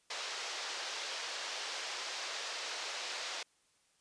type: band-pass noise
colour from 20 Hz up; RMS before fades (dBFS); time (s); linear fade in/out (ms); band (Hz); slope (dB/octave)
white; -41; 0.1-3.43; 5; 440 to 5700; 24
effects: white hiss -72 dBFS RMS until 4 s + resampled to 22050 Hz